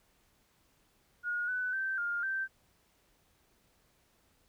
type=tone with pitch steps; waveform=sine; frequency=1439 / 1498 / 1555 / 1410 / 1560 Hz; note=F#6 / F#6 / G6 / F6 / G6; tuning=-49 / +21 / -14 / +16 / -9 cents; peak=-31 dBFS; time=1.23-2.48 s; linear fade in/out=50 ms; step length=250 ms; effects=pink hiss -70 dBFS RMS until 4.48 s